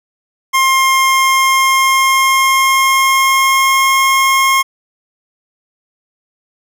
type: tone with pitch glide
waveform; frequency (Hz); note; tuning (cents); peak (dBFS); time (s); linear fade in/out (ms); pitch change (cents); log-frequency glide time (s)
25% pulse; 1063 to 1074.1; C6 to C6; +27 to +45; -5; 0.53-4.63; 20; +18; 1.05-3.95
effects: none